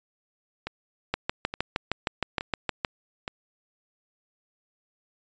two click trains, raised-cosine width 0.3 ms, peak -9 / -16 dBFS, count 12 / 4, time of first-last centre 1.14-2.848 / 0.67-3.279 s, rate 6.44 / 1.15 Hz, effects resampled to 16000 Hz

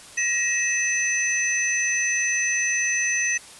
sine tone cluster, 1898 / 2596 / 6080 Hz, A#6 / E7 / F#8, +31 / -27 / +46 cents, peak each -24 / -26 / -25 dBFS, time 0.17-3.38 s, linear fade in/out 10 ms, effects white hiss -44 dBFS RMS until 3.59 s + resampled to 24000 Hz

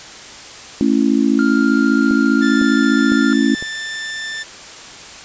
sine chord, A major, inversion none, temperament just, 220 / 275 / 330 Hz, A3 / C#4 / E4, 0 / -14 / +2 cents, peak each -16 / -14 / -19 dBFS, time 0.81-3.55 s, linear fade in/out 0 ms
triangle tone, 1400 Hz, F6, 4 cents sharp, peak -19 dBFS, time 1.39-3.33 s, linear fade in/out 0 ms
click train, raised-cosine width 2 ms, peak -16 dBFS, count 4, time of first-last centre 2.11-3.625 s, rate 1.98 Hz
sawtooth tone with pitch glide, 1759 to 1774.3 Hz, A6 to A6, -1 to +14 cents, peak -20 dBFS, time 2.41-4.44 s, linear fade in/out 20 ms, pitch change +15 cents, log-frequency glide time 2.97-3.87 s
effects white hiss -35 dBFS RMS until 5.24 s + resampled to 16000 Hz

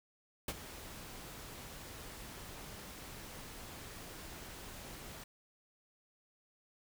pink noise with ADSR envelope, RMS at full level -36 dBFS, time 0.48-5.24 s, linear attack 4 ms, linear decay 41 ms, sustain -13 dB, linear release 6 ms, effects none

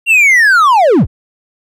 triangle linear sweep, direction down, 2794 to 31.88 Hz, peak -3 dBFS, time 0.06-1.07 s, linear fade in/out 50 ms, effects none

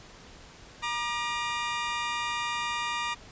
20% pulse tone pair together, 950 / 1200 Hz, A#5 / D6, +33 / +37 cents, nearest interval major third, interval 404 cents, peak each -27 dBFS, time 0.82-3.15 s, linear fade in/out 20 ms, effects pink hiss -50 dBFS RMS until 3.31 s + resampled to 16000 Hz

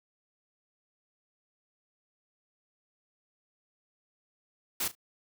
white noise with echo, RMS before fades -31 dBFS, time 4.8-4.88 s, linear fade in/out 5 ms, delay 36 ms, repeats 2, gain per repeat -15 dB, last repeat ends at 4.952 s, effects none

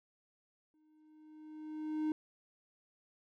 triangle tone with exponential growth, 308.6 Hz, D#4, 14 cents flat, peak -28 dBFS, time 0.74-2.12 s, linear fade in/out 1 ms, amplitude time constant 300 ms, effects none

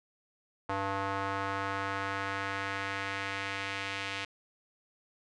square tone with band-pass filter sweep, 98.1 Hz, G2, 2 cents sharp, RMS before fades -35 dBFS, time 0.69-4.25 s, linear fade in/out 5 ms, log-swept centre 1000 to 2600 Hz, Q 1.5, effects resampled to 22050 Hz

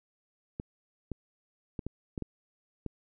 clicks, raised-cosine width 3 ms, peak -22 dBFS, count 7, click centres 0.599 / 1.117 / 1.792 / 1.866 / 2.178 / 2.223 / 2.863 s, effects none

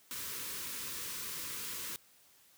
white band-stop noise, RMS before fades -41 dBFS, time 0.11-1.96 s, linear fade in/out 0 ms, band 550 to 920 Hz, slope 96 dB/octave, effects white hiss -64 dBFS RMS until 2.57 s + high-pass 60 Hz 12 dB/octave

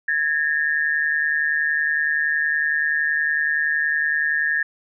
sine tone pair together, 1661.2 / 1811.9 Hz, G#6 / A#6, 0 / -50 cents, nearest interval major second, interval 150 cents, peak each -21 dBFS, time 0.08-4.63 s, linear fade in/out 5 ms, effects none

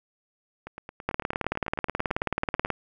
two click trains, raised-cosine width 0.5 ms, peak -10 / -23 dBFS, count 31 / 19, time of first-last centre 1.09-2.703 / 0.67-2.659 s, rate 18.6 / 9.05 Hz, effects none

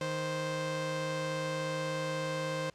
sawtooth tone pair together, 155.58 / 523.3 Hz, D#3 / C5, 0 / 0 cents, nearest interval octave + major sixth, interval 2100 cents, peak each -33 / -30 dBFS, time 0.01-2.7 s, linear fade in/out 2 ms, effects pink hiss -65 dBFS RMS until 2.74 s + low-pass 7000 Hz 12 dB/octave

